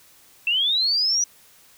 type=linear sweep; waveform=sine; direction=up; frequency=2643 to 5900 Hz; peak=-18 dBFS; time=0.47-1.24 s; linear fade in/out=2 ms; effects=white hiss -53 dBFS RMS until 1.77 s